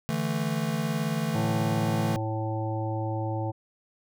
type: chord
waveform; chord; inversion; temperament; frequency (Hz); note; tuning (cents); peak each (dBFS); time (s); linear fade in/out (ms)
square; D suspended second; none; just; 146.83 / 165.19 / 220.2; D3 / E3 / A3; 0 / +4 / +2; -32 / -31 / -31; 0.09-2.16; 0
type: harmonic tone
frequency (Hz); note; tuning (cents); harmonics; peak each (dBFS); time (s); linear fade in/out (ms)
110; A2; 0; 1 / 3 / 5 / 7 / 8; -29 / -34 / -36 / -37 / -38; 1.34-3.52; 20
effects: none